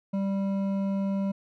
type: tone with hard clipping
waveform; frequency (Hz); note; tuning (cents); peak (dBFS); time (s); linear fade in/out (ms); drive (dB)
sine; 196; G3; 0; -27; 0.13-1.32; 10; 9
effects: none